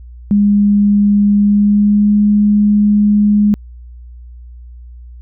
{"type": "tone with pitch glide", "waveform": "sine", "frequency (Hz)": [204.3, 207.4], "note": ["G#3", "G#3"], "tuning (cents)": [-28, -2], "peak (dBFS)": -7, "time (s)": [0.31, 3.54], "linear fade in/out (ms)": 0, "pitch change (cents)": 26, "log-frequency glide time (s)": [1.36, 2.14], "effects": ["added 60 Hz sine -31 dBFS peak until 5.21 s"]}